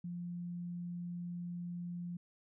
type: tone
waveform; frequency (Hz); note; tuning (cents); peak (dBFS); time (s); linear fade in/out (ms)
sine; 174.61; F3; 0; -39; 0.04-2.17; 5
effects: none